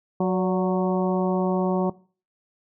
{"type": "harmonic tone with a mistuned harmonic", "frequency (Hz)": 184.2, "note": "F#3", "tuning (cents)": -7, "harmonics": [1, 2, 3, 4, 5, 6], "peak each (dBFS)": [-22, -25, -29, -30, -33, -36], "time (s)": [0.2, 1.9], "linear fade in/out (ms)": 5, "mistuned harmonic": 3, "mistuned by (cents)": 49, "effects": ["noise-tail reverb RT60 0.4 s tail -21 dB re dry"]}